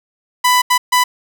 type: tone bursts at uneven times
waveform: sawtooth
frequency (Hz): 995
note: B5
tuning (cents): +13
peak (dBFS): -6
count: 3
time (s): 0.44-0.62 / 0.7-0.78 / 0.92-1.04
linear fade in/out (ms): 10
effects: none